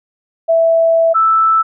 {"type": "tone pair in turn", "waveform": "sine", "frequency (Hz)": [659.3, 1318.6], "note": ["E5", "E6"], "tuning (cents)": [0, 0], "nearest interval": "octave", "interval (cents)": 1200, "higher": "second", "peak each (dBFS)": -8, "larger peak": "neither", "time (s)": [[0.48, 1.14], [1.14, 1.63]], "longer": "first", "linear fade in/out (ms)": 20, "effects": []}